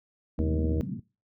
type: band-pass noise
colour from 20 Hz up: white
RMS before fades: -34 dBFS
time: 0.38-1 s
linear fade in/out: 5 ms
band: 110 to 250 Hz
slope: 48 dB/octave
type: harmonic tone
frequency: 78.8 Hz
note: D#2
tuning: 23 cents sharp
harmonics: 1 / 3 / 4 / 5 / 6 / 7 / 8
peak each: -26 / -35 / -32 / -43 / -35 / -47 / -46 dBFS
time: 0.39-0.81 s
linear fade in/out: 0 ms
effects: noise-tail reverb RT60 0.3 s tail -21 dB re dry